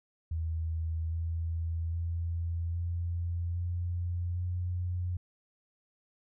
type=tone with pitch steps; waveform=sine; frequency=81.1 / 82.66 / 84.25 / 85.87 / 87.53 / 89.21 Hz; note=E2 / E2 / E2 / F2 / F2 / F2; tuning=-28 / +5 / +38 / -29 / +4 / +37 cents; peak=-30 dBFS; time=0.31-5.17 s; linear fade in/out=5 ms; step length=810 ms; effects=none